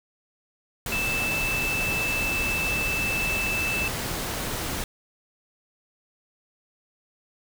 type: tone in noise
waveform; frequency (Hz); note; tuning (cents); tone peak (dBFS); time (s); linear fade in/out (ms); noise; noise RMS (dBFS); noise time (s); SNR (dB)
sine; 2637; E7; 0; -25; 0.92-3.88; 2; pink; -30; 0.86-4.84; +2
effects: none